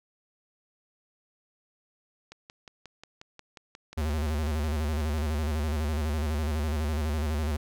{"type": "click train", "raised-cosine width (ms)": 0.2, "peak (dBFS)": -27, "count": 17, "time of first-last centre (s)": [2.32, 5.182], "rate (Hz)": 5.59}
{"type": "tone with vibrato", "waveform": "square", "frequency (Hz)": 75.9, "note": "D#2", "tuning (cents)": -42, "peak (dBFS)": -27, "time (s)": [3.97, 7.57], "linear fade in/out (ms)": 10, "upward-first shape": "square", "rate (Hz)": 12, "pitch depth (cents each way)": 80}
{"effects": []}